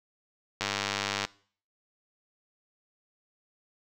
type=click train; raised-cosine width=0.2 ms; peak=-11 dBFS; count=65; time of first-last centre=0.61-1.25 s; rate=100 Hz; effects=noise-tail reverb RT60 0.5 s tail -22 dB re dry